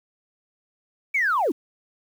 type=linear sweep; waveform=sine; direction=down; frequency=2326 to 238.1 Hz; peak=-18 dBFS; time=1.14-1.52 s; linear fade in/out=10 ms; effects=tanh soft clip ceiling -14 dBFS + 8-bit